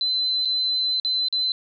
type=tone with dropouts; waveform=sine; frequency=4047 Hz; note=B7; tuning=42 cents sharp; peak=-20 dBFS; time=0.01-1.52 s; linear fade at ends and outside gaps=1 ms; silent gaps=0.45-0.455 / 0.999-1.048 / 1.285-1.326 s; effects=none